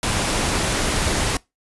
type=noise; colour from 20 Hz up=pink; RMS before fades=-21 dBFS; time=0.03-1.37 s; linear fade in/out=2 ms; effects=noise-tail reverb RT60 0.2 s tail -22 dB re dry + resampled to 24000 Hz